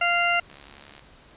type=harmonic tone; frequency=695 Hz; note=F5; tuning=9 cents flat; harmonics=1 / 2 / 3 / 4; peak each=-25 / -25 / -25 / -25 dBFS; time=0.01-0.4 s; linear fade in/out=5 ms
type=click train; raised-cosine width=0.2 ms; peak=-28 dBFS; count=36; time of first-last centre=0.5-0.994 s; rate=70.9 Hz
effects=pink hiss -52 dBFS RMS until 1.36 s + resampled to 8000 Hz